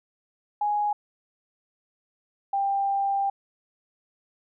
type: tone pair in turn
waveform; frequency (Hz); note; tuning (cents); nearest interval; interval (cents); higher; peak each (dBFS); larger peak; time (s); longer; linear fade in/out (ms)
sine; 830.6 / 792; G#5 / G5; 0 / +18; minor second; 82; first; -22; neither; 0.61-0.93 / 2.53-3.3; second; 5
effects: none